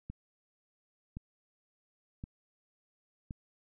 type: click train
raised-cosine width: 5 ms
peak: -28 dBFS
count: 4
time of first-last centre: 0.1-3.309 s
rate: 0.935 Hz
effects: none